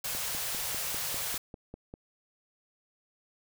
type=band-stop noise; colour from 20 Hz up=white; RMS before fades=-34 dBFS; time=0.04-1.38 s; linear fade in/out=5 ms; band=180 to 410 Hz; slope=48 dB/octave
type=click train; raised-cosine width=2 ms; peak=-29 dBFS; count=10; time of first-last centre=0.15-1.939 s; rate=5.03 Hz
effects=none